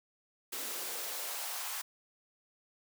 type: noise with high-pass filter sweep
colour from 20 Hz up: white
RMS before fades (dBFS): -39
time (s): 0.52-1.82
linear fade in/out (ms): 10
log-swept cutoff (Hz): 290 to 1000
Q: 1.8
effects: none